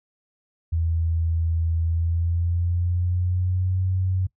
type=tone with pitch glide; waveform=sine; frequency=82.41 to 93.04 Hz; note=E2 to F#2; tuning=0 to +10 cents; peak=-20 dBFS; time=0.72-4.27 s; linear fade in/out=10 ms; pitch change=+210 cents; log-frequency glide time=1.83-3.81 s; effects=noise-tail reverb RT60 0.1 s tail -20 dB re dry